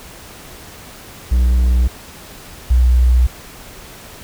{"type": "tone pair in turn", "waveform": ["triangle", "sine"], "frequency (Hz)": [61.4, 61.76], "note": ["B1", "B1"], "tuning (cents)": [-9, 1], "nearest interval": "unison", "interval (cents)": 10, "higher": "second", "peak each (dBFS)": -8, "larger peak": "neither", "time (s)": [[1.31, 1.88], [2.7, 3.27]], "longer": "neither", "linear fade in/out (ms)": 10, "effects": ["pink hiss -37 dBFS RMS until 4.23 s"]}